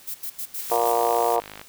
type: noise bursts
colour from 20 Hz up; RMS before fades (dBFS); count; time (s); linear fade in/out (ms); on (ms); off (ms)
violet; -31; 6; 0.07-0.926; 10; 76; 80
type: noise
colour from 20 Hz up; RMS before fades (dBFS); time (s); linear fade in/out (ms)
blue; -34; 0.57-1.37; 20
type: click train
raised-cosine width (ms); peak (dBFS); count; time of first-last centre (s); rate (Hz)
0.3; -21; 48; 0.7-1.614; 51.4
type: harmonic tone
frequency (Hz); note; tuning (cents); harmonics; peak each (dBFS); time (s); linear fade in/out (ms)
117.7; A#2; +17; 3 / 4 / 5 / 6 / 7 / 8 / 9 / 10; -33 / -24 / -29 / -23 / -30 / -26 / -34 / -34; 0.71-1.4; 5
effects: white hiss -49 dBFS RMS until 1.68 s